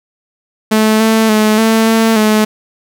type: tone with pitch steps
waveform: sawtooth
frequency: 217.3 / 221.9 / 214.8 / 223.1 / 224.5 / 214.7 Hz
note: A3 / A3 / A3 / A3 / A3 / A3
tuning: -21 / +15 / -41 / +24 / +35 / -42 cents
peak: -4 dBFS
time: 0.71-2.45 s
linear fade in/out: 10 ms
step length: 290 ms
effects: none